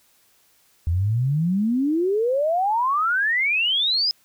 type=exponential sweep; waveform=sine; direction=up; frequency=80.3 to 5130 Hz; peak=-18 dBFS; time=0.87-4.11 s; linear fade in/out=0 ms; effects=white hiss -60 dBFS RMS until 4.24 s